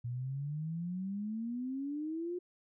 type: exponential sweep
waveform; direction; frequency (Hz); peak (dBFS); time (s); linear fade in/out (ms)
sine; up; 118 to 361.7; -35; 0.04-2.39; 10
effects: none